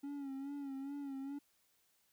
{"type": "tone with vibrato", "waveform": "triangle", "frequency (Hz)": 277.2, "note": "C#4", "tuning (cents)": 0, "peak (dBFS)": -39, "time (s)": [0.03, 1.39], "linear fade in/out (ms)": 10, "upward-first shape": "sine", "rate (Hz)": 2.4, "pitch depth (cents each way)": 57, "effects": ["white hiss -75 dBFS RMS until 2.12 s"]}